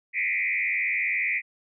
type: tone with frequency modulation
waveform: sine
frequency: 2206 Hz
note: C#7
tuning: 9 cents flat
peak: -23 dBFS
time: 0.13-1.42 s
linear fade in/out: 50 ms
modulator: 85.2 Hz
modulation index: 3.1
effects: none